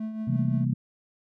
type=tone with tremolo; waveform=triangle; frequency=218.7 Hz; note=A3; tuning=10 cents flat; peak=-26 dBFS; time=0-0.65 s; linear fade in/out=5 ms; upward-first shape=triangle; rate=5.8 Hz; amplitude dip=55%
type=chord; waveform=sine; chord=C dominant seventh; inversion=none; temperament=equal with one note detuned; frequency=130.81 / 163.3 / 196 / 233.1 Hz; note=C3 / E3 / G3 / Bb3; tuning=0 / -16 / 0 / 0 cents; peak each=-25 / -31 / -31 / -30 dBFS; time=0.27-0.74 s; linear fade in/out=10 ms
effects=none